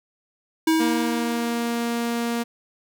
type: tone with exponential decay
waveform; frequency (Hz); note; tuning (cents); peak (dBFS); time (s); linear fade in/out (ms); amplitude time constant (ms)
square; 320.9; E4; -46; -16; 0.67-2.19; 5; 330
type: tone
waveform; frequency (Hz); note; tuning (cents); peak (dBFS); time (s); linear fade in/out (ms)
sawtooth; 234.9; A#3; +13; -19; 0.79-2.44; 20
effects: none